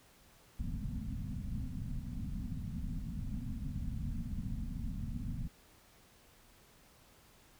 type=low-pass noise; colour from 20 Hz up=pink; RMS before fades=-39 dBFS; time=0.59-5.48 s; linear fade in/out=10 ms; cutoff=260 Hz; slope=96 dB/octave; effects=pink hiss -63 dBFS RMS until 7.59 s